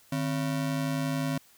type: ring-modulated tone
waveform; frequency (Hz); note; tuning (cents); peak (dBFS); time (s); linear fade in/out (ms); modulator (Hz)
square; 207.7; G#3; 0; -25; 0.12-1.38; 5; 55.6
effects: white hiss -59 dBFS RMS until 1.57 s